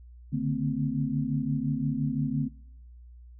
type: tone cluster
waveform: sine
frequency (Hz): 143.9 / 149.7 / 226 / 259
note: D3 / D3 / A3 / C4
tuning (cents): -35 / +33 / +47 / -17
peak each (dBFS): -31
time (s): 0.32-2.49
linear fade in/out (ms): 20
effects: noise-tail reverb RT60 0.9 s tail -24 dB re dry + added 60 Hz sine -46 dBFS peak until 3.39 s